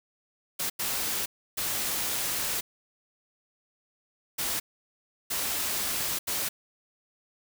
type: noise bursts at uneven times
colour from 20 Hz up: white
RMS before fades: -30 dBFS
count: 6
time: 0.59-0.7 / 0.79-1.26 / 1.57-2.61 / 4.38-4.6 / 5.3-6.19 / 6.27-6.49 s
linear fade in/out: 10 ms
effects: none